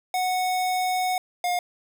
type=tone pair in turn; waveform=square; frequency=737 / 712.7 Hz; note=F#5 / F5; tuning=-7 / +35 cents; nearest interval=minor second; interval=58 cents; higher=first; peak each=-23 dBFS; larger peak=neither; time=0.14-1.18 / 1.44-1.59 s; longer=first; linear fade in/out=2 ms; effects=none

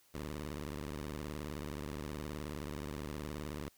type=tone with vibrato; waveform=10% pulse; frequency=74 Hz; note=D2; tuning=14 cents sharp; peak=-32 dBFS; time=0.14-3.69 s; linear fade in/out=5 ms; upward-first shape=sine; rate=19 Hz; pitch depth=220 cents each way; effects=white hiss -68 dBFS RMS until 3.77 s

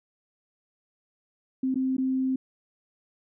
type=tone with dropouts; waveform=sine; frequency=261.6 Hz; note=C4; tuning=in tune; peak=-23 dBFS; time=1.63-2.36 s; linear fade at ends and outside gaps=5 ms; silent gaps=1.744-1.756 / 1.968-1.981 s; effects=none

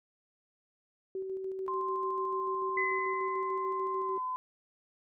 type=tone with tremolo; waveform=sine; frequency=381.1 Hz; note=G4; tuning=49 cents flat; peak=-33 dBFS; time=1.15-4.18 s; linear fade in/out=2 ms; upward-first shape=square; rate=6.8 Hz; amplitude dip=30%
type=tone with pitch glide; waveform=sine; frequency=1046.5 to 1017.9 Hz; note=C6 to C6; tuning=0 to -48 cents; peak=-32 dBFS; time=1.68-4.36 s; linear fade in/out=0 ms; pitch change=-48 cents; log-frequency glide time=3.98-4.22 s
type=tone with exponential decay; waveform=sine; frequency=2026 Hz; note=B6; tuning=44 cents sharp; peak=-28 dBFS; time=2.77-4.2 s; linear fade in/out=5 ms; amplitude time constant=310 ms
effects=none

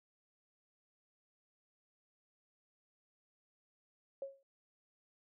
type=tone with exponential decay; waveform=sine; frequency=547 Hz; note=C#5; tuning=23 cents flat; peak=-36 dBFS; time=4.22-4.43 s; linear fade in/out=2 ms; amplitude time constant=45 ms; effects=none

